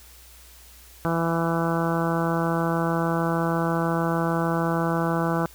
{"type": "harmonic tone", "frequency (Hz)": 166.4, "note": "E3", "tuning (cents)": 17, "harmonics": [1, 2, 3, 4, 5, 6, 7, 8, 9], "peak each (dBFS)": [-25, -28, -30, -31, -32, -33, -33, -34, -35], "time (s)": [1.05, 5.46], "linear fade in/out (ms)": 0, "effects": ["added 60 Hz sine -50 dBFS peak until 5.54 s", "white hiss -50 dBFS RMS until 5.54 s"]}